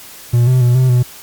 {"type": "tone with pitch steps", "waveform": "triangle", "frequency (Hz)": [120, 127.8, 122.2, 129, 123.6], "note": ["B2", "C3", "B2", "C3", "B2"], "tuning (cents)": [-49, -40, -18, -24, 2], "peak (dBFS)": -6, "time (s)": [0.33, 1.03], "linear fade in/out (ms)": 10, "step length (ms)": 140, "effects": ["white hiss -36 dBFS RMS until 1.22 s", "Opus 48 kbps"]}